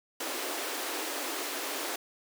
pink high-pass noise, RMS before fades -35 dBFS, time 0.2-1.96 s, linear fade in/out 5 ms, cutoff 270 Hz, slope 96 dB/octave, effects none

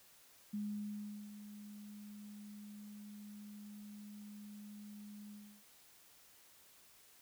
sine tone with ADSR envelope, 207.7 Hz, G#3, in tune, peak -37 dBFS, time 0.53-5.64 s, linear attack 11 ms, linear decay 750 ms, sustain -12 dB, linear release 320 ms, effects white hiss -64 dBFS RMS until 7.21 s

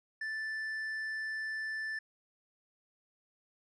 sine tone with tanh clipping, 1760 Hz, A6, in tune, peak -36 dBFS, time 0.21-1.99 s, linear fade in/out 5 ms, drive 5 dB, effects none

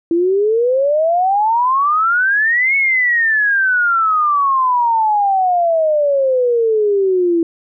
sine exponential two-way sweep, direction up then down, 329.6 to 2217 to 329.6 Hz, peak -11 dBFS, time 0.11-7.43 s, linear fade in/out 2 ms, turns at 2.76 s, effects none

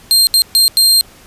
sawtooth tone bursts at uneven times, 4186 Hz, C8, in tune, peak -4 dBFS, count 4, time 0.11-0.27 / 0.34-0.42 / 0.55-0.68 / 0.77-1.01 s, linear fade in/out 0 ms, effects pink hiss -42 dBFS RMS until 1.26 s + resampled to 32000 Hz

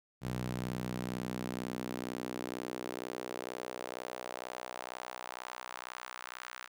sawtooth tone with high-pass filter sweep, 62.1 Hz, B1, 10 cents sharp, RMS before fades -41 dBFS, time 0.21-6.69 s, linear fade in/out 50 ms, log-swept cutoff 130 to 1400 Hz, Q 1.6, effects none

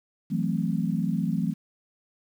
sine chord, F# half-diminished seventh, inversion third, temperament equal, 164.81 / 185 / 220 / 261.6 Hz, E3 / F#3 / A3 / C4, 0 / 0 / 0 / 0 cents, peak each -28 / -28 / -29 / -33 dBFS, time 0.3-1.54 s, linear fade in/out 20 ms, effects 9-bit

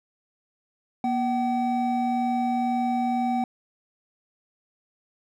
triangle tone pair together, 240 / 762 Hz, B3 / G5, -49 / -49 cents, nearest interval octave + minor sixth, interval 2000 cents, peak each -23 dBFS, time 1.04-3.44 s, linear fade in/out 2 ms, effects none

